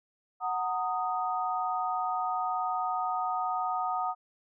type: chord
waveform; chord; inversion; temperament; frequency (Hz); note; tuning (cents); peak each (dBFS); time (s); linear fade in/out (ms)
sine; D# minor; first; equal with one note detuned; 740 / 919 / 1244.5; F#5 / A#5 / D#6; 0 / -25 / 0; -31 / -35 / -32; 0.4-4.15; 50
effects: none